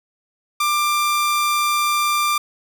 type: tone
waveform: sawtooth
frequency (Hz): 1187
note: D6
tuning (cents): +18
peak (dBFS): -13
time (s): 0.6-2.38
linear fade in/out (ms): 5
effects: none